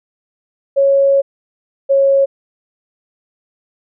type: tone pair in turn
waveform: sine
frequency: 552 / 548.8 Hz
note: C#5 / C#5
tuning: -7 / -17 cents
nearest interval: unison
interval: 10 cents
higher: first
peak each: -8 dBFS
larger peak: neither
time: 0.76-1.22 / 1.89-2.26 s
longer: first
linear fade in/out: 20 ms
effects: none